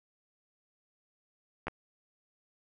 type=clicks; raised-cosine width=0.5 ms; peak=-20 dBFS; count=2; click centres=1.67 / 1.682 s; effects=none